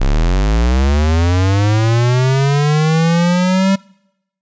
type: linear sweep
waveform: square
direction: up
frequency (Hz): 31.2 to 196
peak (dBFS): -11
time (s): 0-3.76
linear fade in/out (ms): 10
effects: noise-tail reverb RT60 0.8 s tail -24 dB re dry + resampled to 16000 Hz